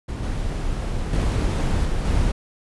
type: noise with level steps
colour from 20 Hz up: brown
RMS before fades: -28 / -25 / -20 / -23 / -20 dBFS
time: 0.08-2.32 s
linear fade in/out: 10 ms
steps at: 0.23 / 1.13 / 1.85 / 2.05 s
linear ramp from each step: 2 ms
effects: resampled to 24000 Hz